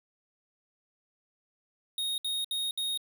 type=tone bursts; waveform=square; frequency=3729 Hz; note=A#7; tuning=in tune; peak=-30 dBFS; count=4; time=1.98-2.975 s; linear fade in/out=2 ms; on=200 ms; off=65 ms; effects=none